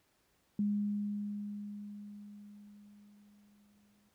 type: tone with exponential decay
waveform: sine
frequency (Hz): 205.8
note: G#3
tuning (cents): -16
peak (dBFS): -28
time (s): 0.59-4.09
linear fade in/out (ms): 2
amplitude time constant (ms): 760
effects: pink hiss -73 dBFS RMS until 4.14 s + high-pass 60 Hz 12 dB/octave